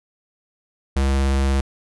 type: tone with vibrato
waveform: square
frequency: 67.8 Hz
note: C#2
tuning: 38 cents flat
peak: -17 dBFS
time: 0.96-1.61 s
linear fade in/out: 5 ms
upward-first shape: sine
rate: 17 Hz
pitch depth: 8 cents each way
effects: resampled to 24000 Hz